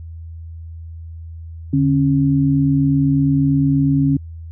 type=tone pair together; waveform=sine; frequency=145.24 / 273.7 Hz; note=D3 / C#4; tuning=-19 / -22 cents; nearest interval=major seventh; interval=1097 cents; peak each=-15 dBFS; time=1.73-4.17 s; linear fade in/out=5 ms; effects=added 82 Hz sine -30 dBFS peak until 4.51 s